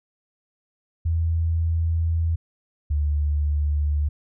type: tone pair in turn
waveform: sine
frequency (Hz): 82.41 / 73.77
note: E2 / D2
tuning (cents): 0 / +8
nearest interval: major second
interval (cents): 192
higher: first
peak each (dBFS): -19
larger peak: neither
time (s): 1.05-2.36 / 2.9-4.09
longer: first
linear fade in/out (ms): 10
effects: none